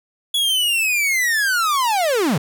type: linear sweep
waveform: 45% pulse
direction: down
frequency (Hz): 3400 to 123.47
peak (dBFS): -16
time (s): 0.34-2.38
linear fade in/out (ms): 5
effects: none